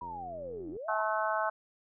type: linear two-way sweep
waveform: sine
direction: down then up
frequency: 987.8 to 290.9 to 987.8 Hz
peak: -38 dBFS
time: 0.01-1.02 s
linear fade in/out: 5 ms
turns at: 0.7 s
type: click train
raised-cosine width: 2 ms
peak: -38 dBFS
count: 66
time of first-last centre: 0.02-0.766 s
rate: 87.1 Hz
type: harmonic tone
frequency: 216.2 Hz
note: A3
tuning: 30 cents flat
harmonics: 3 / 4 / 5 / 6 / 7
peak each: -33 / -34 / -35 / -36 / -36 dBFS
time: 0.88-1.5 s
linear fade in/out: 10 ms
effects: none